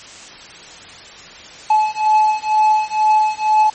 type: beating tone pair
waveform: triangle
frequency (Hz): 859 / 861.1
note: A5 / A5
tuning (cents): -42 / -38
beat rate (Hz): 2.1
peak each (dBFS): -13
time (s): 1.7-3.7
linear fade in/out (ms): 5
effects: white hiss -37 dBFS RMS until 3.74 s + MP3 32 kbps